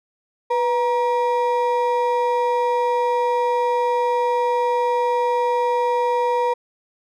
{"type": "ring-modulated tone", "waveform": "triangle", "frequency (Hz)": 718, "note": "F5", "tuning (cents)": 48, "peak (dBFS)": -12, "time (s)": [0.5, 6.54], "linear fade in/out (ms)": 10, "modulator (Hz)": 226, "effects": []}